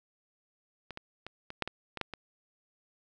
clicks, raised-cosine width 0.3 ms, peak -25 / -24 / -25 / -25 / -13 / -20 / -22 / -15 / -23 dBFS, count 9, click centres 0.907 / 0.974 / 1.266 / 1.504 / 1.623 / 1.676 / 1.973 / 2.013 / 2.137 s, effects none

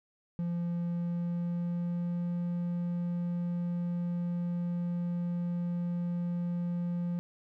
triangle tone with pitch glide, 172.3 to 174.2 Hz, F3 to F3, -23 to -4 cents, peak -28 dBFS, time 0.39-7.19 s, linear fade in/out 0 ms, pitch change +19 cents, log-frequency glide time 0.84-2.32 s, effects none

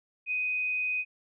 sine tone with frequency modulation, 2500 Hz, D#7, 8 cents sharp, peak -27 dBFS, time 0.26-1.05 s, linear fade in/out 50 ms, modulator 88.4 Hz, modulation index 0.24, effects none

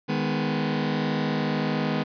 sawtooth chord, G# minor, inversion second, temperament just, 155.74 / 207.7 / 249.2 Hz, D#3 / G#3 / B3, +2 / 0 / +16 cents, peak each -24 dBFS, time 0.08-2.04 s, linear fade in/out 20 ms, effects resampled to 11025 Hz + 9-bit

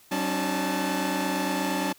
sawtooth tone cluster, 189.2 / 274 / 302.6 / 874 Hz, F#3 / C#4 / D#4 / A5, +39 / -20 / -48 / -12 cents, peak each -27 dBFS, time 0.11-1.93 s, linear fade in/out 10 ms, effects white hiss -56 dBFS RMS until 1.98 s

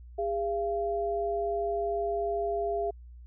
sine tone pair together, 406.7 / 684 Hz, G#4 / F5, -36 / -36 cents, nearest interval major sixth, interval 900 cents, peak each -30 / -30 dBFS, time 0.18-2.91 s, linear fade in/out 10 ms, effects added 60 Hz sine -45 dBFS peak until 3.26 s

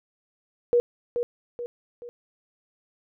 sine tone with echo, 480 Hz, B4, 49 cents flat, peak -16 dBFS, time 0.73-0.8 s, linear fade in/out 0 ms, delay 430 ms, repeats 3, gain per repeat -7 dB, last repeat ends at 2.09 s, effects none

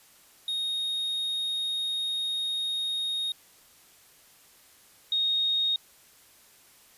triangle / sine tone pair in turn, 3725 / 3725 Hz, A#7 / A#7, -2 / -2 cents, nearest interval unison, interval 0 cents, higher neither, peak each -26 / -23 dBFS, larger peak second, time 0.48-3.32 / 5.12-5.76 s, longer first, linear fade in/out 2 ms, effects white hiss -57 dBFS RMS until 6.97 s + resampled to 32000 Hz

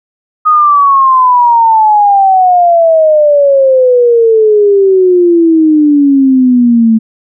sine exponential sweep, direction down, 1252 to 220 Hz, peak -3 dBFS, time 0.45-6.99 s, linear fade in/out 20 ms, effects none

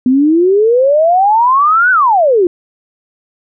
sine exponential two-way sweep, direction up then down, 246.9 to 1532 to 336.9 Hz, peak -6 dBFS, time 0.06-2.47 s, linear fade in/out 2 ms, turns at 1.91 s, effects none

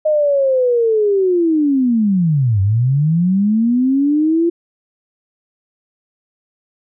sine linear two-way sweep, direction down then up, 622.3 to 94 to 344.2 Hz, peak -11 dBFS, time 0.05-4.5 s, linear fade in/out 10 ms, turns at 2.61 s, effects none

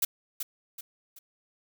blue noise with echo, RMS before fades -25 dBFS, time 0.02-0.05 s, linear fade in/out 5 ms, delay 380 ms, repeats 3, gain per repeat -8 dB, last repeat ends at 1.19 s, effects none

